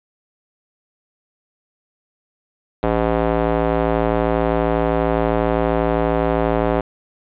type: tone with band-pass filter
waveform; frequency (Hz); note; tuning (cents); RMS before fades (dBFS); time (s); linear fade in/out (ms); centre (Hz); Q
square; 56.2; A1; +37; -18; 2.83-6.81; 5; 580; 1.2
effects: resampled to 8000 Hz + 7-bit